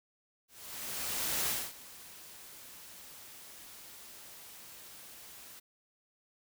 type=noise with ADSR envelope; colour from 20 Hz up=white; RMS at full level=-32 dBFS; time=0.48-5.6 s; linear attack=1000 ms; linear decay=240 ms; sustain=-19 dB; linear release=13 ms; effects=none